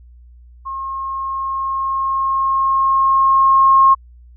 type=tone with level ramp; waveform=sine; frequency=1076 Hz; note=C6; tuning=48 cents sharp; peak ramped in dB=-23 to -6 dBFS; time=0.65-3.95 s; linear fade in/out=20 ms; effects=added 60 Hz sine -40 dBFS peak until 4.36 s